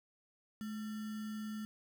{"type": "tone with sample-and-hold", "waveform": "sine", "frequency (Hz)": 214.5, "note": "A3", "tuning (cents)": -44, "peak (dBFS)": -39, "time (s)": [0.61, 1.65], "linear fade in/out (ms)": 0, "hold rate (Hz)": 1575, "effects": []}